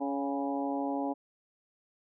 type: harmonic tone with a mistuned harmonic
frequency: 139.9 Hz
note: C#3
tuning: 16 cents sharp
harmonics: 2 / 3 / 4 / 5 / 6 / 7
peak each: -32 / -42 / -38 / -39 / -37 / -44 dBFS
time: 0-1.14 s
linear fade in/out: 20 ms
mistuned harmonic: 6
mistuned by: -26 cents
effects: none